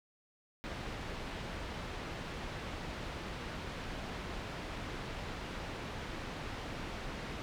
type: low-pass noise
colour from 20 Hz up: pink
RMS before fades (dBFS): -42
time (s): 0.64-7.42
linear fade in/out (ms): 0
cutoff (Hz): 3500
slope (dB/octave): 12
effects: none